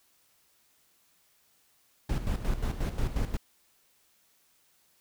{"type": "noise with tremolo", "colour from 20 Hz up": "brown", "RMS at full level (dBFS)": -28, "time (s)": [2.09, 3.37], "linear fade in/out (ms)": 5, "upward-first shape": "square", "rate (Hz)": 5.6, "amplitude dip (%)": 65, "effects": ["white hiss -67 dBFS RMS until 5 s"]}